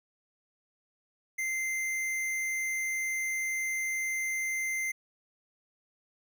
sine tone with hard clipping, 2083 Hz, C7, 8 cents flat, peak -31 dBFS, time 1.38-4.92 s, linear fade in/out 10 ms, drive 15 dB, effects none

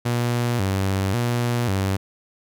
sawtooth tone with vibrato, 107.7 Hz, A2, 37 cents flat, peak -16 dBFS, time 0.05-1.97 s, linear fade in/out 10 ms, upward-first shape square, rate 0.92 Hz, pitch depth 190 cents each way, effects none

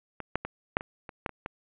clicks, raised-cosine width 0.5 ms, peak -21 / -11 / -19 / -8 / -22 / -25 / -13 / -25 / -19 dBFS, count 9, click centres 0.203 / 0.356 / 0.45 / 0.769 / 0.809 / 1.092 / 1.262 / 1.293 / 1.461 s, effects resampled to 8000 Hz + 8-bit

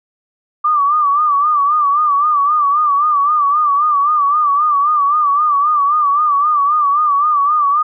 sine tone with vibrato, 1174.7 Hz, D6, in tune, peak -10 dBFS, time 0.64-7.83 s, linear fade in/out 10 ms, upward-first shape sine, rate 3.8 Hz, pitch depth 85 cents each way, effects none

